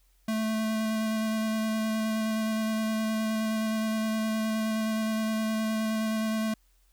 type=tone with vibrato; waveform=square; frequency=219.3 Hz; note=A3; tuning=6 cents flat; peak=-27 dBFS; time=0.28-6.54 s; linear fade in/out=5 ms; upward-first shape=square; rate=9.6 Hz; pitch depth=9 cents each way; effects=added 44 Hz sine -62 dBFS peak until 6.92 s + white hiss -70 dBFS RMS until 6.92 s